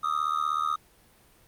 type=tone with amplitude modulation; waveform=triangle; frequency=1244.5 Hz; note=D#6; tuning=in tune; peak=-19 dBFS; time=0.03-0.76 s; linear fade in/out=10 ms; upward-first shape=sine; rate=76.3 Hz; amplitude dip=95%; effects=pink hiss -59 dBFS RMS until 1.47 s + Opus 32 kbps